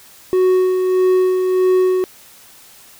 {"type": "tone with tremolo", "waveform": "triangle", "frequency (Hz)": 370, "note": "F#4", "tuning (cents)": 0, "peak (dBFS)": -8, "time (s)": [0.33, 2.04], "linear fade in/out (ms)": 0, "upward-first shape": "sine", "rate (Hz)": 1.6, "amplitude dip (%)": 40, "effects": ["white hiss -44 dBFS RMS until 2.99 s"]}